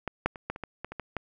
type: clicks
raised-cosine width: 0.5 ms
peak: -16 / -9 / -26 / -16 / -25 / -20 / -20 / -24 / -20 / -16 dBFS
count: 10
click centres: 0.077 / 0.26 / 0.358 / 0.5 / 0.561 / 0.637 / 0.846 / 0.92 / 0.997 / 1.167 s
effects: none